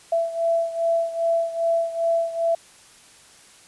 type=beating tone pair; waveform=sine; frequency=667 / 669.5 Hz; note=E5 / E5; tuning=+20 / +27 cents; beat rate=2.5 Hz; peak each=-21 / -25 dBFS; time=0.12-2.55 s; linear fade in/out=5 ms; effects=white hiss -50 dBFS RMS until 3.67 s + resampled to 24000 Hz